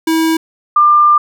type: tone pair in turn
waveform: square / sine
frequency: 323.3 / 1194.8 Hz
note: E4 / D6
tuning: -34 / +29 cents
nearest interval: octave + major seventh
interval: 2263 cents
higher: second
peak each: -11 / -5 dBFS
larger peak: second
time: 0.07-0.37 / 0.76-1.18 s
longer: second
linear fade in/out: 5 ms
effects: none